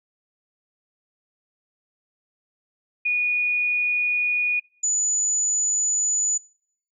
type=tone pair in turn; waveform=sine; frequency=2457 / 6949 Hz; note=D#7 / A8; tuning=-22 / -23 cents; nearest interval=octave + tritone; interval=1799 cents; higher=second; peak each=-19 dBFS; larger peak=neither; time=3.05-4.6 / 4.83-6.38 s; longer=neither; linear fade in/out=10 ms; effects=noise-tail reverb RT60 0.6 s tail -26 dB re dry